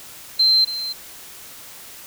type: tone with echo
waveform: sine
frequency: 4119 Hz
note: C8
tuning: 28 cents flat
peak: -12 dBFS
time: 0.39-0.65 s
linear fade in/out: 10 ms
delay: 280 ms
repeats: 1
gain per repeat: -12 dB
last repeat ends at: 0.93 s
effects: white hiss -40 dBFS RMS until 2.06 s